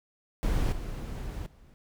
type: noise with level steps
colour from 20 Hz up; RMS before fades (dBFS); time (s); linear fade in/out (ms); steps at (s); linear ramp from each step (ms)
brown; -27 / -36 / -54; 0.43-1.74; 0; 0.72 / 1.46; 5
effects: none